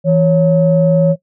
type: tone pair together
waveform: sine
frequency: 164.81 / 554.4 Hz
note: E3 / C#5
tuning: 0 / 0 cents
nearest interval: octave + major sixth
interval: 2100 cents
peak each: -10 dBFS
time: 0.04-1.16 s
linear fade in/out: 50 ms
effects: noise-tail reverb RT60 0.1 s tail -18 dB re dry + tanh soft clip ceiling 0 dBFS